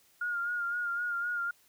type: tone with vibrato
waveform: sine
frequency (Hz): 1418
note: F6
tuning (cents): +26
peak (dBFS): -30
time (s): 0.21-1.51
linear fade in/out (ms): 5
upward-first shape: sine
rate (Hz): 3.9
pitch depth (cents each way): 38
effects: white hiss -65 dBFS RMS until 1.68 s